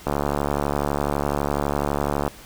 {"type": "click train", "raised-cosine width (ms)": 1, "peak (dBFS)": -8, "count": 160, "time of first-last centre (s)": [0.07, 2.278], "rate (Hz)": 72, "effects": ["pink hiss -44 dBFS RMS until 2.45 s"]}